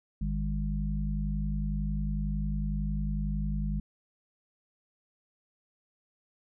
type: harmonic tone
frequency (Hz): 51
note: G#1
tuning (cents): -31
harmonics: 1 / 3 / 4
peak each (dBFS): -30 / -34 / -35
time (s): 0.21-3.8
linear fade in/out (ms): 5
effects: none